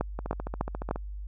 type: two click trains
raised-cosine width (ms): 1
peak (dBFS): -20 / -13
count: 12 / 4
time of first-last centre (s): 0.19-0.959 / 0.01-0.911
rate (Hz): 14.3 / 3.33
effects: added 50 Hz sine -35 dBFS peak until 1.27 s